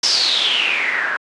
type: noise with low-pass filter sweep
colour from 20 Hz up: white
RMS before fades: -18 dBFS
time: 0.03-1.17 s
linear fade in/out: 5 ms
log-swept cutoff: 5400 to 1500 Hz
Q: 8.3
effects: high-pass 300 Hz 12 dB/octave + resampled to 22050 Hz